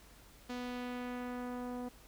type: tone with low-pass filter sweep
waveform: sawtooth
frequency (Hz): 246.9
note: B3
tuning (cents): 0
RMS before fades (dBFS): -41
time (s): 0.49-1.89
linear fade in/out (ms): 10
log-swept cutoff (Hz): 5200 to 830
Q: 1
effects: added 49 Hz sine -60 dBFS peak until 2.07 s + pink hiss -60 dBFS RMS until 2.07 s